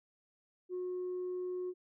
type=tone; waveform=sine; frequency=363.3 Hz; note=F#4; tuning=32 cents flat; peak=-34 dBFS; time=0.69-1.74 s; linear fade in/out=50 ms; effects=tanh soft clip ceiling -33 dBFS